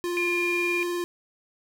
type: tone with vibrato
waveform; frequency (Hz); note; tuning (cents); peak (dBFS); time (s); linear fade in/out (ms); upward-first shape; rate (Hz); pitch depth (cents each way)
square; 350; F4; +4; -27; 0.04-1.04; 0; sine; 20; 16
type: tone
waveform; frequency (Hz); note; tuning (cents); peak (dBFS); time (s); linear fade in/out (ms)
sine; 2411; D7; +45; -25; 0.17-0.83; 0
effects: none